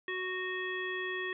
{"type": "harmonic tone", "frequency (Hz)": 370, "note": "F#4", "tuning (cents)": 0, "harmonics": [1, 3, 5, 7, 9], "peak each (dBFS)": [-38, -44, -36, -45, -46], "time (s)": [0.08, 1.33], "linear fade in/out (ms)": 2, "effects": []}